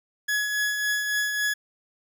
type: tone with tremolo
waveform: 40% pulse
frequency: 1687 Hz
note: G#6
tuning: 27 cents sharp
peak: -21 dBFS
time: 0.28-1.54 s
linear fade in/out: 10 ms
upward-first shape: triangle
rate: 3.6 Hz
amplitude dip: 45%
effects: none